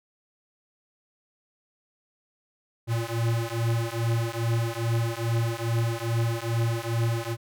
square beating tone pair, 114.5 / 116.9 Hz, A#2 / A#2, -31 / +5 cents, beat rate 2.4 Hz, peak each -28 dBFS, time 2.87-7.37 s, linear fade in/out 50 ms, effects none

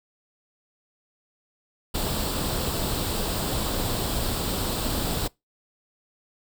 pink noise with comb filter, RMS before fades -27 dBFS, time 1.94-5.28 s, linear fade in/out 10 ms, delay 0.24 ms, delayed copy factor +0.55, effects noise-tail reverb RT60 0.2 s tail -24 dB re dry

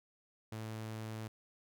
sawtooth tone, 110 Hz, A2, in tune, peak -37 dBFS, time 0.52-1.28 s, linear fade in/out 5 ms, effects none

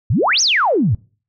sine exponential two-way sweep, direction up then down, 88.2 to 6650 to 88.2 Hz, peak -12 dBFS, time 0.1-0.95 s, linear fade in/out 5 ms, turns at 0.41 s, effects noise-tail reverb RT60 0.4 s tail -24 dB re dry

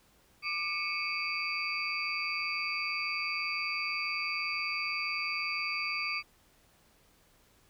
sine tone cluster, 1185 / 2225 / 2421 / 2587 / 4665 Hz, D6 / C#7 / D#7 / E7 / D8, +15 / +6 / -48 / -33 / -12 cents, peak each -39 / -36 / -38 / -38 / -38 dBFS, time 0.42-6.23 s, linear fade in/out 50 ms, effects pink hiss -65 dBFS RMS until 7.69 s

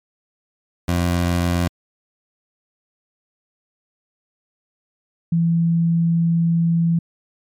20% pulse / sine tone pair in turn, 87.31 / 167.41 Hz, F2 / E3, 0 / +27 cents, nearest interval major seventh, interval 1127 cents, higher second, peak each -12 / -14 dBFS, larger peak first, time 0.88-1.68 / 5.32-6.99 s, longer second, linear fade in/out 5 ms, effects MP3 96 kbps

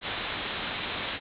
white low-pass noise, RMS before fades -34 dBFS, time 0.01-1.2 s, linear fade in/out 50 ms, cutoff 3900 Hz, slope 96 dB/octave, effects none

